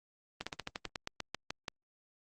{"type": "slowing click train", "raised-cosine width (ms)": 0.2, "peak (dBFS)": -19, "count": 13, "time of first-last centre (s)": [0.41, 1.682], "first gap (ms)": 56, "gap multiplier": 1.11, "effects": ["Opus 24 kbps"]}